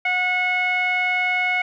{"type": "tone with low-pass filter", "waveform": "sawtooth", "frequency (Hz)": 730, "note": "F#5", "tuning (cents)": -24, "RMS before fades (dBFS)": -21, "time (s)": [0.05, 1.62], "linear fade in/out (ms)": 5, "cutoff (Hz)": 2300, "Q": 7.9, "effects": []}